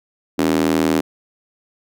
square tone with high-pass filter, 40.15 Hz, E1, 45 cents flat, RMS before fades -17 dBFS, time 0.38-1.01 s, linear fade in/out 10 ms, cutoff 280 Hz, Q 2.7, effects none

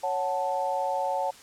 sine chord, F# minor, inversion second, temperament equal, 554.4 / 740 / 880 Hz, C#5 / F#5 / A5, 0 / 0 / 0 cents, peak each -30 / -30 / -29 dBFS, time 0.03-1.31 s, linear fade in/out 10 ms, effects white hiss -50 dBFS RMS until 1.42 s + low-pass 9000 Hz 12 dB/octave

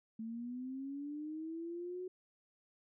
sine linear sweep, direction up, 220 to 370 Hz, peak -40 dBFS, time 0.19-2.08 s, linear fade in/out 5 ms, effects none

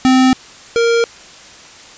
square tone pair in turn, 258.9 / 465.3 Hz, C4 / A#4, -18 / -3 cents, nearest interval minor seventh, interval 1015 cents, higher second, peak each -8 / -11 dBFS, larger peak first, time 0.05-0.33 / 0.76-1.04 s, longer neither, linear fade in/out 0 ms, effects white hiss -38 dBFS RMS until 1.97 s + resampled to 16000 Hz

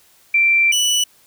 sine / 25% pulse tone pair in turn, 2351 / 2962 Hz, D7 / F#7, +1 / +1 cents, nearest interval major third, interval 400 cents, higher second, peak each -11 dBFS, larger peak neither, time 0.34-0.72 / 0.72-1.04 s, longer first, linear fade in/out 5 ms, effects white hiss -53 dBFS RMS until 1.26 s

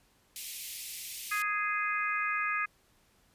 white high-pass noise, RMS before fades -40 dBFS, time 0.36-1.42 s, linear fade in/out 0 ms, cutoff 2100 Hz, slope 48 dB/octave
harmonic tone, 415.3 Hz, G#4, in tune, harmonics 3 / 4 / 5 / 6, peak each -33 / -34 / -35 / -36 dBFS, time 1.31-2.66 s, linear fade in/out 10 ms
effects pink hiss -67 dBFS RMS until 3.34 s + resampled to 32000 Hz

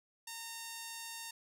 5% pulse tone, 917 Hz, A#5, 29 cents flat, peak -31 dBFS, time 0.27-1.31 s, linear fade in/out 5 ms, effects none

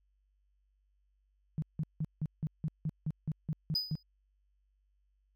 sine tone bursts, 155.56 Hz, D#3, in tune, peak -30 dBFS, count 12, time 1.58-3.954 s, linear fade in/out 0 ms, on 42 ms, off 170 ms
triangle tone with exponential decay, 4978 Hz, D#8, in tune, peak -25 dBFS, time 3.75-4.03 s, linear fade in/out 5 ms, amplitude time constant 60 ms
effects added 49 Hz sine -70 dBFS peak until 5.35 s

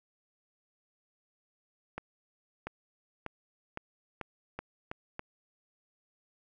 accelerating click train, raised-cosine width 0.5 ms, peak -22 dBFS, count 8, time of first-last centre 1.98-5.194 s, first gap 690 ms, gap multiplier 0.86, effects none

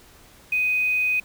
sine tone with quantisation, 2500 Hz, D#7, 8 cents sharp, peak -19 dBFS, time 0.52-1.2 s, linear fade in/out 5 ms, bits 7, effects pink hiss -51 dBFS RMS until 1.24 s

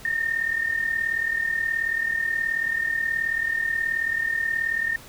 sine tone with amplitude modulation, 1824 Hz, A#6, 38 cents flat, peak -19 dBFS, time 0.05-4.96 s, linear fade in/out 2 ms, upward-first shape sine, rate 38.6 Hz, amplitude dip 70%, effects pink hiss -45 dBFS RMS until 5.08 s

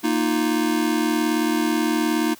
square chord, Bb suspended fourth, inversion none, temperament just, 233.1 / 310.8 / 349.6 Hz, Bb3 / Eb4 / F4, 0 / -2 / +2 cents, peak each -25 / -22 / -27 dBFS, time 0.03-2.35 s, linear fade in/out 20 ms, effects white hiss -47 dBFS RMS until 2.39 s

